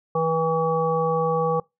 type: harmonic tone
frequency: 162.2 Hz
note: E3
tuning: 28 cents flat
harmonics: 1 / 3 / 5 / 7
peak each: -27 / -22 / -27 / -26 dBFS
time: 0.15-1.6 s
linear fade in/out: 5 ms
effects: noise-tail reverb RT60 0.2 s tail -24 dB re dry